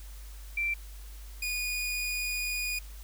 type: tone pair in turn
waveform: sine / sawtooth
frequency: 2349 / 2459 Hz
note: D7 / D#7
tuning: 0 / -21 cents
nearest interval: minor second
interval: 79 cents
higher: second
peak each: -27 dBFS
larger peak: neither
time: 0.57-0.74 / 1.42-2.79 s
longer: second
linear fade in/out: 5 ms
effects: added 50 Hz sine -42 dBFS peak until 3.03 s + white hiss -54 dBFS RMS until 3.03 s